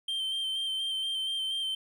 triangle tone with vibrato, 3136 Hz, G7, in tune, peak -28 dBFS, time 0.08-1.75 s, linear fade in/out 5 ms, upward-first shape square, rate 4.2 Hz, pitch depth 18 cents each way, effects none

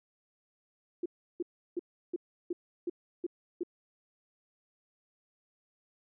sine tone bursts, 349.2 Hz, F4, in tune, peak -30 dBFS, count 8, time 1.03-3.634 s, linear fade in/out 5 ms, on 28 ms, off 340 ms, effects none

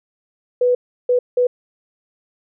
sine tone bursts at uneven times, 493.9 Hz, B4, in tune, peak -12 dBFS, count 3, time 0.61-0.75 / 1.09-1.19 / 1.37-1.47 s, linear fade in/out 5 ms, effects none

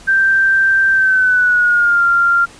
sine tone with pitch glide, 1568 to 1388.9 Hz, G6 to F6, 0 to -10 cents, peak -9 dBFS, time 0.07-2.46 s, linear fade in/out 20 ms, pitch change -210 cents, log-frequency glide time 0.91-2.04 s, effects pink hiss -40 dBFS RMS until 2.59 s + resampled to 22050 Hz

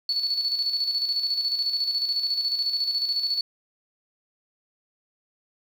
sine tone with tremolo, 4435 Hz, C#8, in tune, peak -21 dBFS, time 0.09-3.41 s, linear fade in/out 2 ms, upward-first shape square, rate 14 Hz, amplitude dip 50%, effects 8-bit

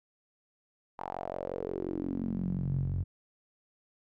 sawtooth tone with band-pass filter sweep, 45.67 Hz, F#1, 22 cents flat, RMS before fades -34 dBFS, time 0.98-3.04 s, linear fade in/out 20 ms, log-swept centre 910 to 100 Hz, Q 4.9, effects none

